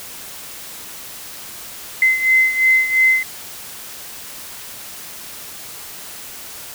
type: beating tone pair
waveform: sine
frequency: 2056 / 2058.9 Hz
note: C7 / C7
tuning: -31 / -28 cents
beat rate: 2.9 Hz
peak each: -13 / -18 dBFS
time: 2.02-3.23 s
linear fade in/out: 2 ms
effects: white hiss -34 dBFS RMS until 6.74 s